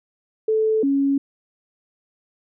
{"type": "tone pair in turn", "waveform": "sine", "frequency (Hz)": [437.5, 277.1], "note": ["A4", "C#4"], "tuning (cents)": [-10, -1], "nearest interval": "minor sixth", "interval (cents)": 791, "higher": "first", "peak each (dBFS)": -16, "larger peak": "neither", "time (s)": [[0.48, 0.83], [0.83, 1.18]], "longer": "neither", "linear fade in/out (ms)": 5, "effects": []}